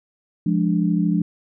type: chord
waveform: sine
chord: D diminished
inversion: first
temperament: equal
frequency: 174.61 / 207.7 / 293.7 Hz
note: F3 / Ab3 / D4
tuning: 0 / 0 / 0 cents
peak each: -19 / -22 / -23 dBFS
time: 0.46-1.22 s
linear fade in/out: 5 ms
effects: none